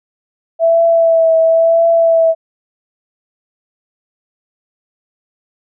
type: tone with vibrato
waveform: sine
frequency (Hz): 659.3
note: E5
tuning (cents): 0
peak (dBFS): -7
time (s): 0.59-2.35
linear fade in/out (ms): 50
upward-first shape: triangle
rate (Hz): 0.97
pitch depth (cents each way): 28
effects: none